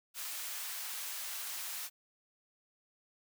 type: high-pass noise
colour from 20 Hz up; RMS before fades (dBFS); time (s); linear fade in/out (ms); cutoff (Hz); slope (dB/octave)
white; -41; 0.14-1.9; 50; 910; 12
effects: none